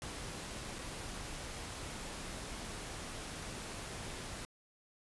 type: noise with dropouts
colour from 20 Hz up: pink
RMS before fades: -44 dBFS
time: 0.02-4.45 s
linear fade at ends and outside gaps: 0 ms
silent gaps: 0.786-0.79 s
effects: resampled to 24000 Hz